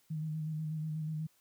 sine tone with vibrato, 155.8 Hz, D#3, 3 cents sharp, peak -34 dBFS, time 0.1-1.27 s, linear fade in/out 10 ms, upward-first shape square, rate 8.2 Hz, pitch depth 25 cents each way, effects white hiss -70 dBFS RMS until 1.4 s

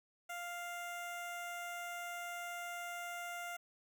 15% pulse tone with notch filter, 698.5 Hz, F5, in tune, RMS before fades -44 dBFS, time 0.29-3.57 s, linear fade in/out 10 ms, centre 4200 Hz, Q 1.3, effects 11-bit

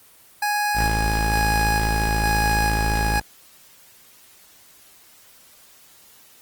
25% pulse tone with tremolo, 830.6 Hz, G#5, in tune, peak -16 dBFS, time 0.42-3.2 s, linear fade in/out 5 ms, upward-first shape square, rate 1.1 Hz, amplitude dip 30%
sawtooth tone, 54.4 Hz, A1, 19 cents flat, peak -17 dBFS, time 0.74-3.22 s, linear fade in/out 50 ms
effects white hiss -51 dBFS RMS until 6.41 s + Opus 24 kbps

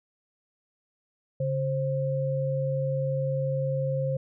sine tone pair together, 140 / 528.6 Hz, C#3 / C5, +18 / +18 cents, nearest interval octave + major seventh, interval 2300 cents, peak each -27 / -28 dBFS, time 1.4-4.17 s, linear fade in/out 5 ms, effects none

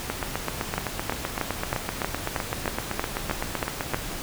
two click trains, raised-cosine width 0.5 ms, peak -11 / -9 dBFS, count 31 / 11, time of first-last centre 0.1-3.936 / 0.78-3.945 s, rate 7.82 / 3.16 Hz, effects pink hiss -34 dBFS RMS until 4.22 s

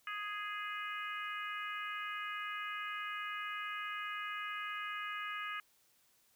harmonic tone, 415.3 Hz, G#4, in tune, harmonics 3 / 4 / 5 / 6 / 7, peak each -42 / -44 / -46 / -48 / -49 dBFS, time 0.07-5.6 s, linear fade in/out 2 ms, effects white hiss -71 dBFS RMS until 6.35 s

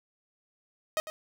sawtooth tone with echo, 626 Hz, D#5, 10 cents sharp, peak -22 dBFS, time 0.97-1 s, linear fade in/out 0 ms, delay 100 ms, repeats 1, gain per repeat -12 dB, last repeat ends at 1.1 s, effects none

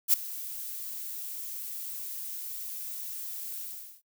violet noise with ADSR envelope, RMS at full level -19 dBFS, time 0.08-4.02 s, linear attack 54 ms, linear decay 8 ms, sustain -19 dB, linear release 400 ms, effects noise-tail reverb RT60 0.1 s tail -23 dB re dry

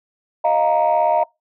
sine chord, Eb suspended second, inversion none, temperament equal, 622.3 / 698.5 / 932.3 Hz, Eb5 / F5 / Bb5, 0 / 0 / 0 cents, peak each -17 dBFS, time 0.44-1.24 s, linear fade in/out 10 ms, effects noise-tail reverb RT60 0.2 s tail -24 dB re dry + tanh soft clip ceiling -8 dBFS

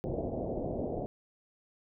white low-pass noise, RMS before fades -35 dBFS, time 0.04-1.06 s, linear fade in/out 0 ms, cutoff 670 Hz, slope 48 dB/octave, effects none

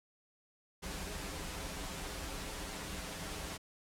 pink noise with comb filter, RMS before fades -42 dBFS, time 0.82-3.58 s, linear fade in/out 20 ms, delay 8.5 ms, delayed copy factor -0.65, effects low-pass 11000 Hz 12 dB/octave

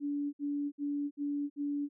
sine tone bursts, 287.9 Hz, D4, 34 cents flat, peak -31 dBFS, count 5, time 0-1.89 s, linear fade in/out 50 ms, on 330 ms, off 60 ms, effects none

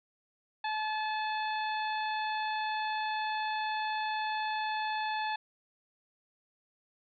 harmonic tone with a mistuned harmonic, 862 Hz, A5, 36 cents flat, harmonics 1 / 2 / 3 / 4 / 5, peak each -32 / -38 / -42 / -44 / -46 dBFS, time 0.64-5.36 s, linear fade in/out 5 ms, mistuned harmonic 4, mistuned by +27 cents, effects none

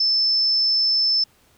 sine tone, 5274 Hz, E8, in tune, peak -16 dBFS, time 0-1.24 s, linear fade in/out 5 ms, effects pink hiss -58 dBFS RMS until 1.57 s

